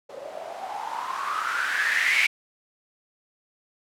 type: noise with low-pass filter sweep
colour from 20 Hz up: violet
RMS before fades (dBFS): -27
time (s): 0.09-2.27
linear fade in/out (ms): 10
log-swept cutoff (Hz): 520 to 2300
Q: 8.1
effects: none